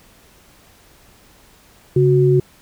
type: tone pair together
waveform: sine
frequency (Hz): 137.8 / 367.9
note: C#3 / F#4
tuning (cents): -10 / -10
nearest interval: octave + perfect fourth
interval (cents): 1700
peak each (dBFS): -13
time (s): 1.96-2.4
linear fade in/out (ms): 5
effects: pink hiss -50 dBFS RMS until 2.61 s